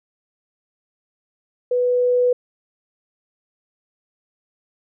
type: tone with level ramp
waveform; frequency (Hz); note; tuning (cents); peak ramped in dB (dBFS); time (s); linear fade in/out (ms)
sine; 493.9; B4; 0; -16 to -13; 1.71-2.33; 5
effects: none